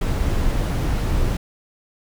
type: noise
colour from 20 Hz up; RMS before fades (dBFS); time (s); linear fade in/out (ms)
brown; -20; 0.01-1.37; 5
effects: none